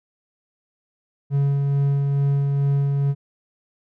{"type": "tone with tremolo", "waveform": "triangle", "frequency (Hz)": 140.3, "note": "C#3", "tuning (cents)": 21, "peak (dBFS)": -14, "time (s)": [1.3, 3.15], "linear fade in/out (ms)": 50, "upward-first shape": "sine", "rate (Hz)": 2.3, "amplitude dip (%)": 25, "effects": []}